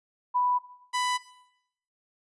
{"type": "tone pair in turn", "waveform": ["sine", "sawtooth"], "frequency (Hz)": [989, 994.3], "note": ["B5", "B5"], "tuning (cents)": [2, 11], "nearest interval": "unison", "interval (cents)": 9, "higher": "second", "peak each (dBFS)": -22, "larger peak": "neither", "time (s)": [[0.34, 0.59], [0.93, 1.18]], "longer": "neither", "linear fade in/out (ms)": 20, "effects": ["noise-tail reverb RT60 0.8 s tail -17 dB re dry", "resampled to 24000 Hz"]}